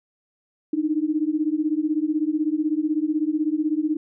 sine beating tone pair, 300 / 316 Hz, D4 / D#4, +37 / +27 cents, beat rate 16 Hz, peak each -23 dBFS, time 0.73-3.97 s, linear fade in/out 5 ms, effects none

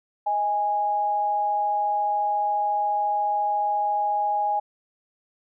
sine tone pair together, 629.4 / 826 Hz, D#5 / G#5, +20 / -10 cents, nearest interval perfect fourth, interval 470 cents, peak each -32 / -21 dBFS, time 0.26-4.6 s, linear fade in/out 10 ms, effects none

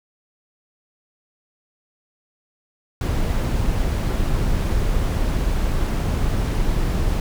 brown noise, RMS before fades -20 dBFS, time 3.01-7.2 s, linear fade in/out 2 ms, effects none

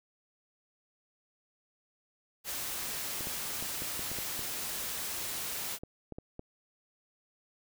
white noise, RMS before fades -37 dBFS, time 2.44-5.79 s, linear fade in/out 50 ms
clicks, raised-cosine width 2 ms, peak -28 dBFS, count 12, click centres 3.208 / 3.271 / 3.625 / 3.821 / 3.994 / 4.116 / 4.187 / 4.393 / 5.835 / 6.123 / 6.185 / 6.394 s
effects none

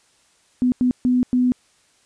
sine tone bursts at uneven times, 249.8 Hz, B3, 20 cents sharp, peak -14 dBFS, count 4, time 0.62-0.72 / 0.81-0.91 / 1.05-1.23 / 1.33-1.52 s, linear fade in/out 0 ms, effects white hiss -59 dBFS RMS until 2.05 s + resampled to 22050 Hz

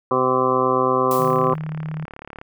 harmonic tone, 128.7 Hz, C3, 28 cents flat, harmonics 1 / 2 / 3 / 4 / 5 / 6 / 8 / 9 / 10, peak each -31 / -26 / -22 / -22 / -32 / -28 / -22 / -22 / -33 dBFS, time 0.11-1.54 s, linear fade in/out 2 ms
blue noise with exponential decay, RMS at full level -28 dBFS, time 1.11-1.57 s, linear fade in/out 2 ms, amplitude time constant 100 ms
sine tone, 155.56 Hz, D#3, in tune, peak -25 dBFS, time 1.19-2.05 s, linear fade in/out 5 ms
click train, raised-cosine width 0.5 ms, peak -21 dBFS, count 44, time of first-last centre 1.22-2.414 s, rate 36 Hz
effects none

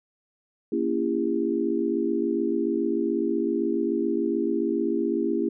sine chord, A# diminished seventh, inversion none, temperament just, 233.1 / 279.7 / 335.6 / 402.8 Hz, A#3 / C#4 / E4 / G4, 0 / +16 / +31 / +47 cents, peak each -29 / -29 / -26 / -28 dBFS, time 0.72-5.49 s, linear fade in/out 5 ms, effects none

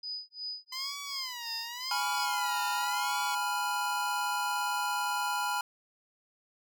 sine tone with tremolo, 4978 Hz, D#8, in tune, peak -34 dBFS, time 0.03-2.25 s, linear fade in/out 5 ms, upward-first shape sine, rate 2.8 Hz, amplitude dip 100%
10% pulse tone with vibrato, 1020 Hz, C6, 44 cents flat, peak -30 dBFS, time 0.72-3.35 s, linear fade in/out 5 ms, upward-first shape sine, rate 0.9 Hz, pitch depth 190 cents each way
square chord, F diminished, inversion first, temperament equal, 830.6 / 987.8 / 1396.9 Hz, Ab5 / Cb6 / F6, 0 / 0 / 0 cents, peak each -35 / -34 / -35 dBFS, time 1.91-5.61 s, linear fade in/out 2 ms
effects none

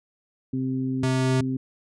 harmonic tone, 130.81 Hz, C3, in tune, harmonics 1 / 2 / 3, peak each -29 / -25 / -39 dBFS, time 0.53-1.57 s, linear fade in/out 5 ms
square tone, 130 Hz, C3, 11 cents flat, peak -20 dBFS, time 1.03-1.41 s, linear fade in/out 5 ms
effects resampled to 22050 Hz

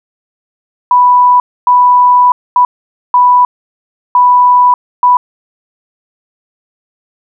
sine tone bursts at uneven times, 987.8 Hz, B5, in tune, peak -3 dBFS, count 6, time 0.91-1.4 / 1.67-2.32 / 2.56-2.65 / 3.14-3.45 / 4.15-4.74 / 5.03-5.17 s, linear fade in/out 2 ms, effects none

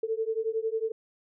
sine beating tone pair, 440 / 451 Hz, A4 / A4, 0 / +43 cents, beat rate 11 Hz, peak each -30 dBFS, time 0.03-0.92 s, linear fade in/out 5 ms, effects none

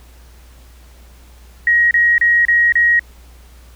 sine tone bursts, 1891 Hz, A#6, 24 cents sharp, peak -9 dBFS, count 5, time 1.67-2.994 s, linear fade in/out 2 ms, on 240 ms, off 31 ms, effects added 60 Hz sine -40 dBFS peak until 3.75 s + pink hiss -49 dBFS RMS until 3.75 s

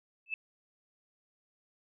sine tone with exponential growth, 2624 Hz, E7, 9 cents flat, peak -27 dBFS, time 0.26-0.34 s, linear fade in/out 2 ms, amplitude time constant 16 ms, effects none

